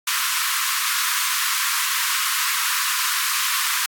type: high-pass noise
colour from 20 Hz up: pink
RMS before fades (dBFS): -22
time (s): 0.07-3.86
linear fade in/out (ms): 5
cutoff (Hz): 1000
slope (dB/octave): 96
effects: AAC 64 kbps